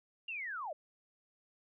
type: linear sweep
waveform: sine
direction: down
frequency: 2838 to 551 Hz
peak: -38 dBFS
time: 0.28-0.73 s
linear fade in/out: 5 ms
effects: none